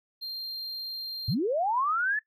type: tone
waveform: triangle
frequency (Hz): 4186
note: C8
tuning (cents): 0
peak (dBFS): -32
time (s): 0.21-1.35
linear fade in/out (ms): 20
type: linear sweep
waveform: sine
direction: up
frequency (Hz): 92.5 to 1760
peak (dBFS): -24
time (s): 1.28-2.19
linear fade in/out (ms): 5
effects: noise-tail reverb RT60 0.1 s tail -18 dB re dry